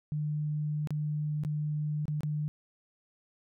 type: tone with dropouts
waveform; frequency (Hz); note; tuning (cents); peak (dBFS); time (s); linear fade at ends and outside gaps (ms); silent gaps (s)
sine; 150.4; D3; +42; -29; 0.12-2.48; 0; 0.873-0.906 / 1.436-1.449 / 2.055-2.081 / 2.207-2.233
effects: none